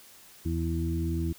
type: harmonic tone with a mistuned harmonic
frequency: 82.41 Hz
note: E2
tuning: in tune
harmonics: 1 / 2 / 3 / 4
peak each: -29 / -33 / -38 / -33 dBFS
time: 0.45-1.33 s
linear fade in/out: 10 ms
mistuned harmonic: 1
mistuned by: -19 cents
effects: white hiss -53 dBFS RMS until 1.38 s